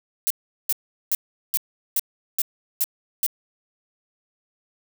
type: noise bursts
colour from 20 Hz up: violet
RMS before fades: -21 dBFS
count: 8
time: 0.27-3.264 s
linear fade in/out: 0 ms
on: 33 ms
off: 390 ms
effects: none